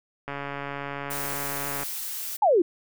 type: click train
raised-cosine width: 0.5 ms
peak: -18 dBFS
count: 220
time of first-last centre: 0.28-1.833 s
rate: 141 Hz
type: noise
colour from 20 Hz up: blue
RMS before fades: -33 dBFS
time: 1.1-2.37 s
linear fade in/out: 10 ms
type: exponential sweep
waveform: sine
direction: down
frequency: 901 to 319.4 Hz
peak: -16 dBFS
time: 2.42-2.62 s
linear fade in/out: 5 ms
effects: none